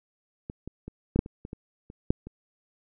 clicks, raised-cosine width 3 ms, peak -22 / -24 / -25 / -12 / -6 / -27 / -25 / -24 / -30 / -8 / -27 dBFS, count 11, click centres 0.499 / 0.676 / 0.88 / 1.16 / 1.191 / 1.261 / 1.451 / 1.531 / 1.901 / 2.105 / 2.27 s, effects none

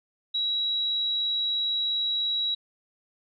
sine tone, 3879 Hz, B7, 32 cents flat, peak -24 dBFS, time 0.34-2.55 s, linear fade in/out 10 ms, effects none

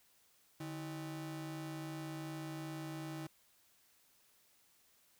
45% pulse ring-modulated tone, 234.5 Hz, A#3, 11 cents sharp, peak -39 dBFS, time 0.6-3.27 s, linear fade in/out 5 ms, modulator 85.9 Hz, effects white hiss -70 dBFS RMS until 5.19 s

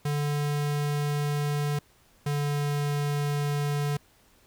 square tone pair in turn, 146.2 / 145.19 Hz, D3 / D3, -7 / -19 cents, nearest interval unison, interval 12 cents, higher first, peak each -26 dBFS, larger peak neither, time 0.05-1.79 / 2.26-3.97 s, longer first, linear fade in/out 5 ms, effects pink hiss -61 dBFS RMS until 4.46 s

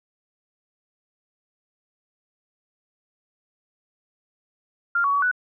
sine tone with pitch steps, 1395 / 1123 / 1133 / 1482 Hz, F6 / C#6 / C#6 / F#6, -2 / +22 / +37 / +2 cents, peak -18 dBFS, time 4.95-5.314 s, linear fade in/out 5 ms, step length 91 ms, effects none

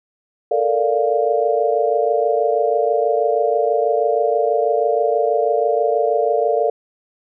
sine chord, Bb major seventh, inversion third, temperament equal, 440 / 466.2 / 587.3 / 698.5 Hz, A4 / Bb4 / D5 / F5, 0 / 0 / 0 / 0 cents, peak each -20 dBFS, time 0.51-6.7 s, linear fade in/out 5 ms, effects none

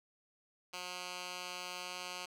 10% pulse tone with band-pass filter, 180.1 Hz, F#3, 46 cents flat, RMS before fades -44 dBFS, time 0.73-2.26 s, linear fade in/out 10 ms, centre 3900 Hz, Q 0.74, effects none

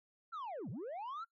sine linear two-way sweep, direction down then up, 1398 to 101.7 to 1398 Hz, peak -38 dBFS, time 0.32-1.25 s, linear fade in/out 20 ms, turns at 0.7 s, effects noise-tail reverb RT60 0.1 s tail -22 dB re dry + tanh soft clip ceiling -40 dBFS

